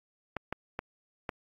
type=clicks; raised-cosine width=0.5 ms; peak=-18 dBFS; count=4; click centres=0.367 / 0.526 / 0.791 / 1.292 s; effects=AAC 32 kbps